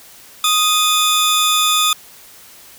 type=tone pair together; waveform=sawtooth; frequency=1244.5 / 3512 Hz; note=D#6 / A7; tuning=0 / -4 cents; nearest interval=octave + tritone; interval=1796 cents; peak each=-12 dBFS; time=0.44-1.93 s; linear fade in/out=2 ms; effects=white hiss -42 dBFS RMS until 2.78 s